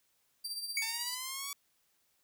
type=tone with tremolo; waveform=sawtooth; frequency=4699 Hz; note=D8; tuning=in tune; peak=-32 dBFS; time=0.44-1.15 s; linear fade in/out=10 ms; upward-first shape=triangle; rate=16 Hz; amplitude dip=65%
type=tone with exponential decay; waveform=square; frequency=2235 Hz; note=C#7; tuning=14 cents sharp; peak=-29 dBFS; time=0.77-1.1 s; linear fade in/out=2 ms; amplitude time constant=71 ms
type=linear sweep; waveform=5% pulse; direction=up; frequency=886 to 1141 Hz; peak=-26 dBFS; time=0.82-1.53 s; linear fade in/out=2 ms
effects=white hiss -74 dBFS RMS until 2.23 s